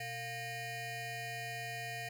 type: ring-modulated tone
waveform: 25% pulse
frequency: 578 Hz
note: D5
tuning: 28 cents flat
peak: -33 dBFS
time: 0-2.09 s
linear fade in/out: 5 ms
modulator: 1280 Hz
effects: none